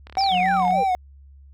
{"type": "click train", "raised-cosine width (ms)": 0.3, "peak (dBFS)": -25, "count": 24, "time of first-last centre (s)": [0.07, 0.707], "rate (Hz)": 36.1}
{"type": "tone with vibrato", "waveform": "triangle", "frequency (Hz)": 755, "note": "F#5", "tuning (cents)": 35, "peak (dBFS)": -16, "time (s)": [0.17, 0.95], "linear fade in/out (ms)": 0, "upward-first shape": "sine", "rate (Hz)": 3.5, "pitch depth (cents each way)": 77}
{"type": "exponential sweep", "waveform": "sine", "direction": "down", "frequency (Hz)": [5700, 453.5], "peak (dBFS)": -24, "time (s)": [0.18, 0.84], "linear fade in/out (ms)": 10}
{"type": "tone", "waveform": "triangle", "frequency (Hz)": 182.7, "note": "F#3", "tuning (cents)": -22, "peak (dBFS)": -25, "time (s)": [0.3, 0.84], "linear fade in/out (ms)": 50}
{"effects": ["added 69 Hz sine -44 dBFS peak until 1.53 s"]}